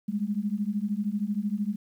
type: beating tone pair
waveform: sine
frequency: 200 / 213 Hz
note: G3 / G#3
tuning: +35 / +44 cents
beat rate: 13 Hz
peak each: -29 dBFS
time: 0.08-1.76 s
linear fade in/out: 10 ms
effects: 10-bit